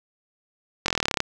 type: slowing click train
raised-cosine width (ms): 0.2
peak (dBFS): -4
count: 14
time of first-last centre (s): 0.86-1.204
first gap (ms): 22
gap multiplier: 1.03
effects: none